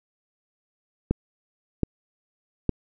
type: clicks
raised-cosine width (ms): 3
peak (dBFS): -8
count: 3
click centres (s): 1.11 / 1.833 / 2.693
effects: none